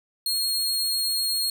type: tone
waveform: sawtooth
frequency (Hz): 4273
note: C8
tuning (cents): +36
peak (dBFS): -20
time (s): 0.26-1.5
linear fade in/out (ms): 2
effects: none